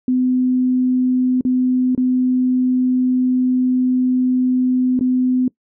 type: tone with dropouts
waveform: sine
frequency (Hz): 253.7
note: B3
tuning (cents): +47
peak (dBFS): -13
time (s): 0.08-5.48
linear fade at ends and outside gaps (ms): 2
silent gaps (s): 1.41-1.45 / 1.95-1.977 / 4.992-5.009
effects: noise-tail reverb RT60 0.1 s tail -22 dB re dry